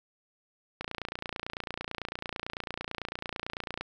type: click train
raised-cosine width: 0.3 ms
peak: -18 dBFS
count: 88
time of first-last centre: 0.81-3.81 s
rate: 29 Hz
effects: none